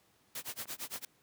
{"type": "noise with tremolo", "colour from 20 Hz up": "white", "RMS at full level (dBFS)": -39, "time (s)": [0.35, 1.05], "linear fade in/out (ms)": 2, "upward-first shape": "sine", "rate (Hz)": 8.8, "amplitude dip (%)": 100}
{"type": "clicks", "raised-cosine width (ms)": 0.5, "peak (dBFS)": [-37, -29], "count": 2, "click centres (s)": [0.656, 0.959]}
{"effects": ["pink hiss -69 dBFS RMS until 1.22 s", "high-pass 100 Hz 12 dB/octave"]}